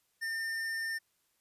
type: tone with tanh clipping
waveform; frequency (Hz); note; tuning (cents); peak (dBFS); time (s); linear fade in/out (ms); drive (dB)
sine; 1806; A6; +45; -35; 0.21-0.99; 20; 15
effects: white hiss -75 dBFS RMS until 1.4 s + resampled to 32000 Hz